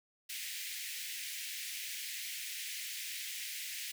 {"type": "high-pass noise", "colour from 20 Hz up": "pink", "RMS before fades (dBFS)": -42, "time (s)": [0.29, 3.92], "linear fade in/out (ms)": 10, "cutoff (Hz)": 1900, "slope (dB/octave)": 48, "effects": []}